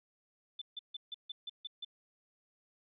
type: tone bursts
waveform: sine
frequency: 3520 Hz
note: A7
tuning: in tune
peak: -39 dBFS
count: 8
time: 0.59-1.848 s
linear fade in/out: 5 ms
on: 26 ms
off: 150 ms
effects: none